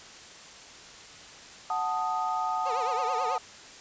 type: chord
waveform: sine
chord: D# diminished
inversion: first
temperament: equal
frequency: 740 / 880 / 1244.5 Hz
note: F#5 / A5 / D#6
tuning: 0 / 0 / 0 cents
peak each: -31 dBFS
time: 1.7-3.38 s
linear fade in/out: 2 ms
type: tone with vibrato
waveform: 30% pulse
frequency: 493.9 Hz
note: B4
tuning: in tune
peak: -30 dBFS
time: 2.65-3.38 s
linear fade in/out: 20 ms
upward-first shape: triangle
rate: 9.2 Hz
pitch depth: 220 cents each way
effects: white hiss -47 dBFS RMS until 3.8 s + resampled to 16000 Hz